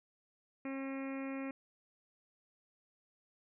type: harmonic tone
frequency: 270 Hz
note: C#4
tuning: 45 cents flat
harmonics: 1 / 2 / 3 / 4 / 5 / 6 / 7 / 8 / 9 / 10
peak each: -39 / -46 / -55 / -54 / -55 / -59 / -54 / -54 / -53 / -64 dBFS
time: 0.65-1.51 s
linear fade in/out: 2 ms
effects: none